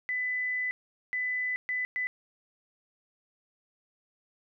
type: tone bursts at uneven times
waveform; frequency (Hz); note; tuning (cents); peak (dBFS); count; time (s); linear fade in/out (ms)
sine; 2000; B6; +21; -28; 4; 0.09-0.71 / 1.13-1.56 / 1.69-1.85 / 1.96-2.07; 0
effects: none